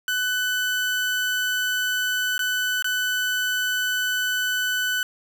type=tone with dropouts; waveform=30% pulse; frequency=1500 Hz; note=F#6; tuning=23 cents sharp; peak=-19 dBFS; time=0.08-5.03 s; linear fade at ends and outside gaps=1 ms; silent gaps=2.38-2.392 / 2.824-2.844 s; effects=none